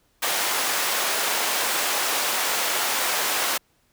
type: high-pass noise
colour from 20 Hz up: pink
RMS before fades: -24 dBFS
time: 0.22-3.58 s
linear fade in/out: 10 ms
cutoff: 670 Hz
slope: 12 dB/octave
effects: pink hiss -65 dBFS RMS until 3.92 s